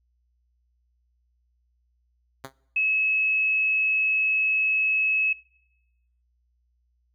5% pulse tone with exponential decay, 134.1 Hz, C3, 43 cents sharp, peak -21 dBFS, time 2.44-2.53 s, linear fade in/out 2 ms, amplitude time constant 19 ms
sine tone, 2580 Hz, E7, 38 cents flat, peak -20 dBFS, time 2.76-5.33 s, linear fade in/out 5 ms
effects noise-tail reverb RT60 0.9 s tail -24 dB re dry + added 60 Hz sine -66 dBFS peak until 7.14 s

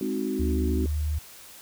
sine chord, Ab dominant seventh, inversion none, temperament equal, 207.7 / 261.6 / 311.1 / 370 Hz, Ab3 / C4 / Eb4 / Gb4, 0 / 0 / 0 / 0 cents, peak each -32 / -30 / -32 / -31 dBFS, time 0.01-0.86 s, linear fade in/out 2 ms
sine tone with pitch glide, 73.42 to 76.05 Hz, D2 to D#2, 0 to -39 cents, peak -24 dBFS, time 0.39-1.19 s, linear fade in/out 10 ms, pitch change +61 cents, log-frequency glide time 0.62-1.07 s
effects white hiss -47 dBFS RMS until 1.61 s

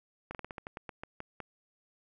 slowing click train, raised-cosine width 0.5 ms, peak -25 dBFS, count 12, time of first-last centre 0.31-1.403 s, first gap 38 ms, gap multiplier 1.18, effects none

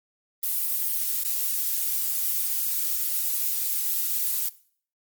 violet noise with dropouts, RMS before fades -26 dBFS, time 0.43-4.49 s, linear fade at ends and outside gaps 5 ms, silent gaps 1.236-1.246 s, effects noise-tail reverb RT60 0.5 s tail -19 dB re dry + Opus 24 kbps

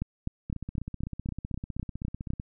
two click trains, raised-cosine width 5 ms, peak -17 / -23 dBFS, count 10 / 31, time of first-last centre 0.02-2.304 / 0.5-2.399 s, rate 3.94 / 15.8 Hz, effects none

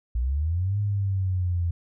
sine linear two-way sweep, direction up then down, 56 to 103.83 to 84.6 Hz, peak -22 dBFS, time 0.15-1.71 s, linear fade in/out 5 ms, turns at 0.79 s, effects none

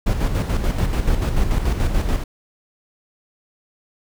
brown noise with tremolo, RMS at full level -17 dBFS, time 0.06-2.24 s, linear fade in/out 10 ms, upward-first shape square, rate 6.9 Hz, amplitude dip 50%, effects none

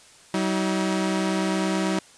sawtooth tone pair together, 190 / 319.5 Hz, F#3 / D#4, +46 / +46 cents, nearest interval major sixth, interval 900 cents, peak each -20 / -22 dBFS, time 0.34-1.99 s, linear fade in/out 2 ms, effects white hiss -51 dBFS RMS until 2.17 s + resampled to 22050 Hz

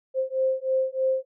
sine beating tone pair, 523.3 / 526.5 Hz, C5 / C5, 0 / +11 cents, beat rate 3.2 Hz, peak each -25 dBFS, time 0.14-1.25 s, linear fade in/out 50 ms, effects none

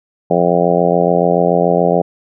harmonic tone, 87 Hz, F2, 6 cents flat, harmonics 2 / 3 / 4 / 5 / 6 / 7 / 8 / 9, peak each -17 / -23 / -21 / -17 / -17 / -17 / -18 / -21 dBFS, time 0.3-2.02 s, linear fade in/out 10 ms, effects none

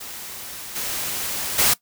white noise with level steps, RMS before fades -35 / -27 / -17 dBFS, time 0-1.74 s, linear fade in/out 10 ms, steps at 0.75 / 1.58 s, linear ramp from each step 10 ms, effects noise-tail reverb RT60 0.1 s tail -18 dB re dry

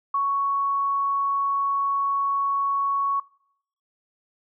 sine tone, 1112 Hz, C#6, 5 cents sharp, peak -20 dBFS, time 0.14-3.2 s, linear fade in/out 5 ms, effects noise-tail reverb RT60 0.7 s tail -24 dB re dry

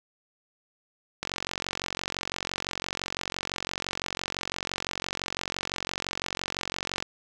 click train, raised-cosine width 0.2 ms, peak -12 dBFS, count 267, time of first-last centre 1.23-7.025 s, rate 45.9 Hz, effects none

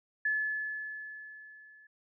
sine tone with level ramp, 1722 Hz, A6, 38 cents flat, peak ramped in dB -26 to -55 dBFS, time 0.25-1.87 s, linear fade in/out 5 ms, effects none

